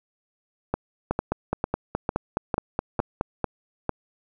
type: two click trains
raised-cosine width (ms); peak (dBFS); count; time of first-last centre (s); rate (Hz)
1; -9 / -9; 11 / 8; 1.11-3.211 / 0.74-3.893; 4.76 / 2.22
effects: none